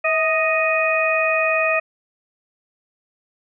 harmonic tone with a mistuned harmonic, 622.3 Hz, D#5, in tune, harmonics 1 / 2 / 3 / 4, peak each -20 / -24 / -25 / -20 dBFS, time 0.04-1.8 s, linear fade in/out 10 ms, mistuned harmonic 1, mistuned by +58 cents, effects none

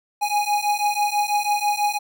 square beating tone pair, 825 / 831.1 Hz, G#5 / G#5, -12 / +1 cents, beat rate 6.1 Hz, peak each -23 dBFS, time 0.21-1.99 s, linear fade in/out 20 ms, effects none

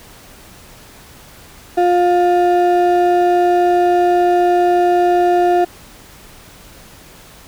triangle ring-modulated tone, 530 Hz, C5, 22 cents sharp, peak -5 dBFS, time 1.77-5.65 s, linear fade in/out 10 ms, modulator 176 Hz, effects pink hiss -41 dBFS RMS until 7.47 s

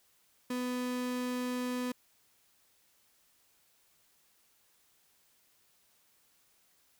35% pulse tone, 249.1 Hz, B3, 15 cents sharp, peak -31 dBFS, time 0.5-1.92 s, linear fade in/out 5 ms, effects white hiss -69 dBFS RMS until 6.99 s

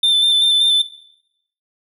triangle tone with vibrato, 3555 Hz, A7, 17 cents sharp, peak -10 dBFS, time 0.03-0.82 s, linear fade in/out 5 ms, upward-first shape square, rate 5.2 Hz, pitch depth 18 cents each way, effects noise-tail reverb RT60 0.8 s tail -17 dB re dry

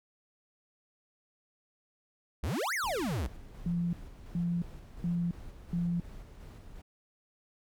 square exponential two-way sweep, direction up then down, 55.1 to 2268 to 55.1 Hz, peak -31 dBFS, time 2.43-3.27 s, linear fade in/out 5 ms, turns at 2.74 s
brown noise with tremolo, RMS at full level -46 dBFS, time 2.83-6.82 s, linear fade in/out 10 ms, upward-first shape square, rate 2.8 Hz, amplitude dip 30%
sine tone bursts, 172.5 Hz, F3, 21 cents flat, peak -28 dBFS, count 4, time 3.66-6 s, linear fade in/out 2 ms, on 270 ms, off 420 ms
effects none

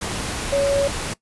sine tone in noise, 560 Hz, C#5, 18 cents sharp, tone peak -16 dBFS, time 0.52-0.88 s, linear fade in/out 10 ms, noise pink, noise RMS -27 dBFS, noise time 0.01-1.14 s, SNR +8 dB, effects noise-tail reverb RT60 0.1 s tail -19 dB re dry + resampled to 24000 Hz

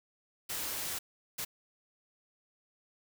white noise bursts at uneven times, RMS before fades -37 dBFS, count 2, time 0.49-0.99 / 1.38-1.45 s, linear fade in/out 10 ms, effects none

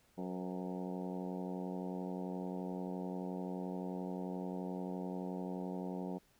harmonic tone with a mistuned harmonic, 91.5 Hz, F#2, 19 cents flat, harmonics 2 / 3 / 4 / 5 / 6 / 7 / 8 / 9 / 10, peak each -41 / -45 / -47 / -49 / -51 / -52 / -53 / -54 / -55 dBFS, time 0.17-6.19 s, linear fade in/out 20 ms, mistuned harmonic 6, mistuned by -56 cents, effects pink hiss -70 dBFS RMS until 6.39 s

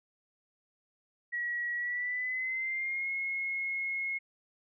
sine tone with pitch glide, 1918 to 2165 Hz, A#6 to C#7, +49 to -41 cents, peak -31 dBFS, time 1.32-4.19 s, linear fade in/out 20 ms, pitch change +210 cents, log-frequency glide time 1.75-3.1 s, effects none

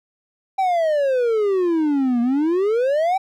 triangle exponential two-way sweep, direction down then up, 784 to 233.1 to 784 Hz, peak -14 dBFS, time 0.58-3.18 s, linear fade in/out 10 ms, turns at 2.21 s, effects none

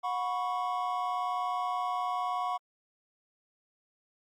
triangle chord, F# suspended fourth, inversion none, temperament equal with one note detuned, 726.9 / 987.8 / 1108.7 Hz, F#5 / B5 / C#6, -31 / 0 / 0 cents, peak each -31 / -34 / -32 dBFS, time 0.03-2.58 s, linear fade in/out 20 ms, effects Opus 48 kbps

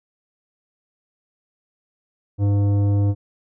triangle tone with tanh clipping, 101.1 Hz, G#2, 46 cents flat, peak -17 dBFS, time 2.38-3.15 s, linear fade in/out 50 ms, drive 16 dB, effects none

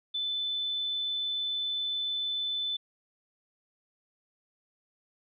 sine tone, 3513 Hz, A7, 3 cents flat, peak -29 dBFS, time 0.14-2.77 s, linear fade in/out 10 ms, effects none

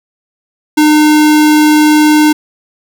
square tone, 303.5 Hz, D#4, 43 cents flat, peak -5 dBFS, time 0.77-2.33 s, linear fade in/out 10 ms, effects none

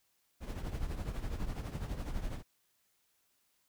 brown noise with tremolo, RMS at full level -35 dBFS, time 0.4-2.43 s, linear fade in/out 50 ms, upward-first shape triangle, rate 12 Hz, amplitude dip 70%, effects white hiss -75 dBFS RMS until 3.68 s

